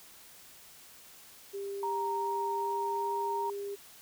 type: tone with pitch glide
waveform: sine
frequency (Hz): 397.6 to 402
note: G4 to G4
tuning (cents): +25 to +44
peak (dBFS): -35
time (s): 1.53-3.76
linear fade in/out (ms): 20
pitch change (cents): +19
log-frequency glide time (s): 2.19-3.25
type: tone with vibrato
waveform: sine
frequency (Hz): 932.3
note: A#5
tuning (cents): 0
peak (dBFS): -31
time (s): 1.83-3.5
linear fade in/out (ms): 2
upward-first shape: triangle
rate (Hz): 2.5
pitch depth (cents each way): 10
effects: white hiss -54 dBFS RMS until 4.01 s